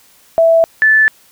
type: tone pair in turn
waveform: sine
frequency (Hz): 659.3 / 1748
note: E5 / A6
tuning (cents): 0 / -12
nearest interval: octave + perfect fourth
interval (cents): 1688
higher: second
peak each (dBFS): -6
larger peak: neither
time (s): 0.38-0.64 / 0.82-1.08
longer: neither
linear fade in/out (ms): 0
effects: white hiss -48 dBFS RMS until 1.31 s